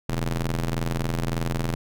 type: ring-modulated tone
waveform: sawtooth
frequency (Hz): 83.4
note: E2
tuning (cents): +21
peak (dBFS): -17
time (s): 0.09-1.75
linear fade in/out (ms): 5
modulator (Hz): 52.6
effects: none